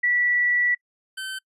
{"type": "tone pair in turn", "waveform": ["sine", "25% pulse"], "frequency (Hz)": [1953, 1539.4], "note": ["B6", "G6"], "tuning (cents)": [-20, -32], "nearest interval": "major third", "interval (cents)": 412, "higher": "first", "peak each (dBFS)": [-18, -26], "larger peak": "first", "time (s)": [[0.03, 0.75], [1.17, 1.39]], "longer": "first", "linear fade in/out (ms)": 10, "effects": ["noise-tail reverb RT60 0.1 s tail -26 dB re dry", "resampled to 32000 Hz"]}